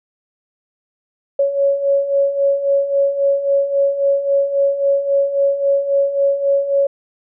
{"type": "beating tone pair", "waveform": "sine", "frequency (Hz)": [554.4, 558.1], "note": ["C#5", "C#5"], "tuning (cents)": [0, 12], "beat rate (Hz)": 3.7, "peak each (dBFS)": [-20, -14], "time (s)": [1.39, 6.87], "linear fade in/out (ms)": 5, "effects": []}